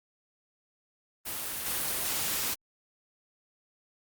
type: noise with level steps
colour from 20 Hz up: white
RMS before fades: -35 / -31 dBFS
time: 1.25-2.55 s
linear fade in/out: 20 ms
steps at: 1.66 s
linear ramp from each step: 2 ms
effects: Opus 32 kbps